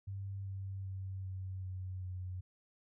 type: tone with pitch steps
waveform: sine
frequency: 98 / 96.71 / 95.43 / 94.17 / 92.93 / 91.7 Hz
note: G2 / G2 / G2 / F#2 / F#2 / F#2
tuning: 0 / -23 / -46 / +31 / +8 / -15 cents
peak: -39 dBFS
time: 0.07-2.41 s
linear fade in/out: 10 ms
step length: 390 ms
effects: none